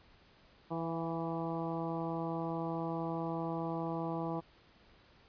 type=harmonic tone with a mistuned harmonic; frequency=164.81 Hz; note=E3; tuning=in tune; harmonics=1 / 2 / 3 / 4 / 5 / 6 / 7; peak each=-39 / -39 / -43 / -43 / -43 / -45 / -48 dBFS; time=0.7-4.41 s; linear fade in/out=20 ms; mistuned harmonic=4; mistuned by=+26 cents; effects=pink hiss -63 dBFS RMS until 5.28 s + resampled to 11025 Hz